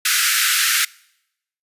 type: high-pass noise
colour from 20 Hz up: pink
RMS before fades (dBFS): -17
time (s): 0.05-0.85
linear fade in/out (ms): 5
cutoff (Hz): 1300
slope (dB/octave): 96
effects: noise-tail reverb RT60 0.8 s tail -24 dB re dry + resampled to 32000 Hz